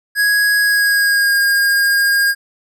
square tone with pitch glide, 1661.2 to 1621.4 Hz, G#6 to G#6, 0 to -42 cents, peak -12 dBFS, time 0.15-2.35 s, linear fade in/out 50 ms, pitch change -42 cents, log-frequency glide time 0.61-1.37 s, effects none

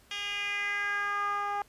10% pulse tone with band-pass filter sweep, 407.3 Hz, G#4, 34 cents flat, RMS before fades -32 dBFS, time 0.11-1.62 s, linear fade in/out 2 ms, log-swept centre 3400 to 890 Hz, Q 3.5, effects pink hiss -61 dBFS RMS until 1.68 s + resampled to 32000 Hz

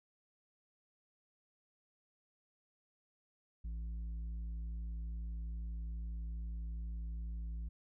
sine tone with tanh clipping, 56.1 Hz, A1, 34 cents sharp, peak -40 dBFS, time 3.64-7.69 s, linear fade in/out 10 ms, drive 6 dB, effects none

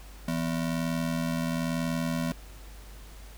square ring-modulated tone, 207.7 Hz, G#3, in tune, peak -25 dBFS, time 0.28-2.32 s, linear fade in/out 0 ms, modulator 40.5 Hz, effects added 50 Hz sine -44 dBFS peak until 3.37 s + pink hiss -52 dBFS RMS until 3.37 s

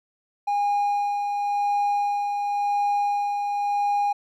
triangle tone with tremolo, 816 Hz, G#5, 31 cents flat, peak -17 dBFS, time 0.47-4.13 s, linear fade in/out 10 ms, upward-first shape sine, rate 0.93 Hz, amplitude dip 40%, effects tanh soft clip ceiling -13 dBFS

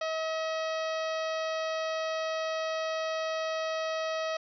harmonic tone with a mistuned harmonic, 639 Hz, D#5, 46 cents sharp, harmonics 1 / 2 / 3 / 4 / 5 / 6 / 7 / 8 / 9, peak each -31 / -37 / -41 / -43 / -45 / -47 / -48 / -49 / -50 dBFS, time 0.01-4.37 s, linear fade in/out 5 ms, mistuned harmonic 8, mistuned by -26 cents, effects none

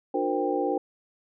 sine tone cluster, 298.9 / 360.9 / 461.1 / 518 / 792 Hz, D4 / F#4 / A#4 / C5 / G5, +31 / -43 / -19 / -17 / +18 cents, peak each -30 dBFS, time 0.14-0.78 s, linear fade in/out 5 ms, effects none

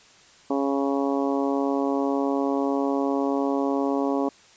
harmonic tone, 138.59 Hz, C#3, in tune, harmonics 2 / 3 / 4 / 5 / 6 / 7 / 8, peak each -24 / -28 / -30 / -32 / -34 / -35 / -36 dBFS, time 0.5-4.29 s, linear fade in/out 5 ms, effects white hiss -53 dBFS RMS until 4.56 s + resampled to 16000 Hz

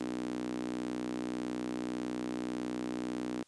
sawtooth tone with high-pass filter, 61.74 Hz, B1, in tune, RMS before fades -37 dBFS, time 0-3.43 s, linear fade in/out 5 ms, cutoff 280 Hz, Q 5.4, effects white hiss -67 dBFS RMS until 3.47 s + resampled to 22050 Hz

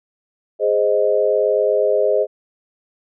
sine chord, Ab major, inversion none, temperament equal, 415.3 / 523.3 / 622.3 Hz, Ab4 / C5 / Eb5, 0 / 0 / 0 cents, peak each -18 dBFS, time 0.59-2.27 s, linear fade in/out 50 ms, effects none

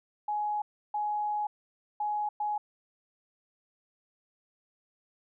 sine tone bursts at uneven times, 838 Hz, G#5, 15 cents sharp, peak -28 dBFS, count 4, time 0.28-0.62 / 0.94-1.47 / 2-2.29 / 2.4-2.58 s, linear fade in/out 5 ms, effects none

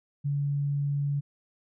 sine tone, 142.6 Hz, C#3, 49 cents sharp, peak -25 dBFS, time 0.24-1.21 s, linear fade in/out 20 ms, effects none

